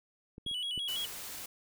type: clicks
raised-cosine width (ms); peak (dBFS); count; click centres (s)
3; -33 / -32 / -40 / -31; 4; 0.381 / 0.464 / 0.513 / 0.777
type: tone with vibrato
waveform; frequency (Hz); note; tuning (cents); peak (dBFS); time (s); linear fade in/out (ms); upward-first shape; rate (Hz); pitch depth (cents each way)
triangle; 3136; G7; 0; -32; 0.46-1.06; 10; square; 6; 95
type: noise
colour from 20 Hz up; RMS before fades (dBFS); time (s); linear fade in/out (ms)
white; -43; 0.88-1.46; 5
effects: none